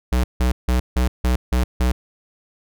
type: tone bursts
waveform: square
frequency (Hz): 62.1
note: B1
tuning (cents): +10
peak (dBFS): -16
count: 7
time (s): 0.12-1.92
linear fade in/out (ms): 5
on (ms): 120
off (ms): 160
effects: none